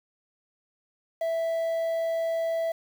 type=tone with quantisation; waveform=triangle; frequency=659.3 Hz; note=E5; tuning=in tune; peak=-23 dBFS; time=1.21-2.72 s; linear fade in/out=5 ms; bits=8; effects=none